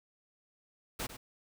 pink noise with echo, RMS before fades -37 dBFS, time 0.99-1.07 s, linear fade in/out 10 ms, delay 100 ms, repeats 1, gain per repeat -11 dB, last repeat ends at 1.17 s, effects none

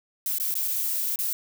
violet noise with dropouts, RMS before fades -27 dBFS, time 0.26-1.33 s, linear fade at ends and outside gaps 1 ms, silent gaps 0.384-0.399 / 0.541-0.553 / 0.678-0.681 / 1.159-1.189 s, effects none

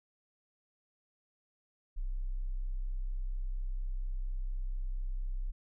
sine tone, 32.13 Hz, C1, 31 cents flat, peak -32 dBFS, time 1.96-5.52 s, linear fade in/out 20 ms, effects none

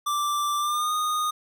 square tone with pitch glide, 1174.7 to 1233.1 Hz, D6 to D#6, 0 to -16 cents, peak -24 dBFS, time 0.06-1.31 s, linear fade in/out 10 ms, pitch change +84 cents, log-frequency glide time 0.58-0.92 s, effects none

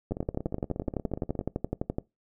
two click trains, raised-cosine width 2 ms, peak -15 / -22 dBFS, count 23 / 23, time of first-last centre 0.12-1.984 / 0.11-1.412 s, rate 11.8 / 16.9 Hz, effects noise-tail reverb RT60 0.2 s tail -22 dB re dry

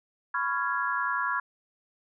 sine chord, C# dominant seventh, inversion third, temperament just, 997.9 / 1108.7 / 1385.9 / 1663.1 Hz, B5 / C#6 / E#6 / G#6, +18 / 0 / -14 / +2 cents, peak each -32 / -32 / -31 / -31 dBFS, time 0.34-1.4 s, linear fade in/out 5 ms, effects none

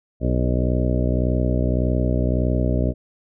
harmonic tone with a mistuned harmonic, 61.74 Hz, B1, in tune, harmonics 1 / 2 / 3 / 4 / 5 / 6 / 7 / 8 / 9 / 10, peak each -21 / -23 / -28 / -26 / -29 / -32 / -34 / -34 / -32 / -30 dBFS, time 0.2-2.94 s, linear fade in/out 50 ms, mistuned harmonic 7, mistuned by -23 cents, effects none

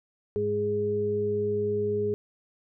harmonic tone, 103.83 Hz, G#2, in tune, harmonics 1 / 2 / 4, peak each -34 / -35 / -25 dBFS, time 0.36-2.14 s, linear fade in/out 0 ms, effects none

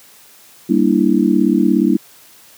sine chord, E half-diminished seventh, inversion first, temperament equal with one note detuned, 196 / 233.1 / 292.5 / 329.6 Hz, G3 / Bb3 / D4 / E4, 0 / 0 / -7 / 0 cents, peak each -16 dBFS, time 0.69-1.97 s, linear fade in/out 10 ms, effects white hiss -45 dBFS RMS until 2.57 s + high-pass 100 Hz 12 dB/octave

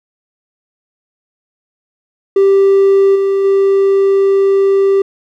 triangle tone with level steps, 392 Hz, G4, in tune, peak -3 / -8 / -5 dBFS, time 2.36-5.02 s, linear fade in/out 5 ms, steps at 3.15 / 3.44 s, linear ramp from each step 10 ms, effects tanh soft clip ceiling 0 dBFS

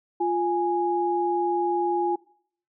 sine tone pair together, 349.5 / 829.6 Hz, F4 / G#5, +1 / -2 cents, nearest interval octave + minor third, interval 1497 cents, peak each -24 dBFS, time 0.2-2.16 s, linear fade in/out 10 ms, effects noise-tail reverb RT60 0.6 s tail -22 dB re dry

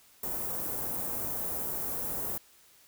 white band-stop noise, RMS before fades -34 dBFS, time 0.23-2.38 s, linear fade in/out 5 ms, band 790 to 15000 Hz, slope 12 dB/octave, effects white hiss -60 dBFS RMS until 2.87 s

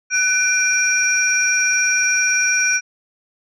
sine tone cluster, 1503 / 2387 / 5690 Hz, F#6 / D7 / F8, +27 / +28 / +31 cents, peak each -18 dBFS, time 0.1-2.81 s, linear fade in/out 50 ms, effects tanh soft clip ceiling -7 dBFS

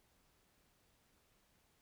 silence, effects pink hiss -74 dBFS RMS until 1.81 s

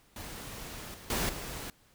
pink noise with level steps, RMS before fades -43 / -49 / -31 / -40 dBFS, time 0.16-1.7 s, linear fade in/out 2 ms, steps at 0.94 / 1.1 / 1.29 s, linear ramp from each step 2 ms, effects pink hiss -64 dBFS RMS until 1.94 s

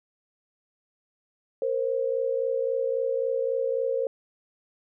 sine tone pair together, 465.3 / 529 Hz, A#4 / C5, -3 / +19 cents, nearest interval major second, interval 222 cents, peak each -27 / -26 dBFS, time 1.62-4.07 s, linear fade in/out 2 ms, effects none

